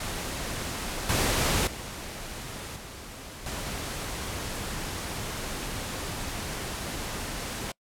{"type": "noise with level steps", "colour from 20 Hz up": "pink", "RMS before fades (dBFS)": [-33, -25, -38, -42, -34], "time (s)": [0, 7.72], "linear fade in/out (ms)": 5, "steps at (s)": [1.09, 1.67, 2.76, 3.46], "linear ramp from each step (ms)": 2, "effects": ["noise-tail reverb RT60 0.1 s tail -26 dB re dry", "low-pass 12000 Hz 12 dB/octave"]}